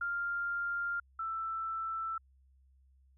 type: tone pair in turn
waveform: sine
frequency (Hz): 1396.9 / 1328.1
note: F6 / E6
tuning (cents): 0 / +13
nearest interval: minor second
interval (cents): 87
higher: first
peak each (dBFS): -32 / -34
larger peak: first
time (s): 0.01-1 / 1.19-2.18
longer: neither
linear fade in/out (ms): 5
effects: added 66 Hz sine -62 dBFS peak until 3.17 s